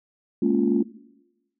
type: chord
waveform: sine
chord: Bb minor seventh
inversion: third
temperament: just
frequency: 209.8 / 233.1 / 279.7 / 349.6 Hz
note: Ab3 / Bb3 / Db4 / F4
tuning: +18 / 0 / +16 / +2 cents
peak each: -23 dBFS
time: 0.42-0.83 s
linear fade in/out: 5 ms
effects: noise-tail reverb RT60 1.0 s tail -19 dB re dry + tanh soft clip ceiling -8 dBFS